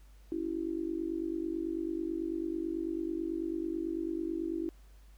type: tone with amplitude modulation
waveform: sine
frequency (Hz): 329.6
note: E4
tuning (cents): 0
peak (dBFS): -28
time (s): 0.32-4.69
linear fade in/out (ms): 0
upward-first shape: sine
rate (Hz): 49.1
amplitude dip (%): 90
effects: added 50 Hz sine -53 dBFS peak until 5.17 s + pink hiss -67 dBFS RMS until 5.17 s